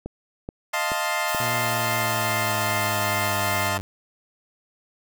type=click train; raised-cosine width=2 ms; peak=-18 dBFS; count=4; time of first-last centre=0.06-1.348 s; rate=2.33 Hz
type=chord; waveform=20% pulse; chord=F dominant seventh; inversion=third; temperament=equal; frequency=622.3 / 698.5 / 880 / 1046.5 Hz; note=Eb5 / F5 / A5 / C6; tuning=0 / 0 / 0 / 0 cents; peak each=-24 dBFS; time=0.73-3.78 s; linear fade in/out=10 ms
type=noise; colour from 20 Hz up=blue; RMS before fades=-34 dBFS; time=1.28-3.69 s; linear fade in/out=5 ms
type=exponential sweep; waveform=sawtooth; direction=down; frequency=120 to 97 Hz; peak=-25 dBFS; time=1.4-3.81 s; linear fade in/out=0 ms
effects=none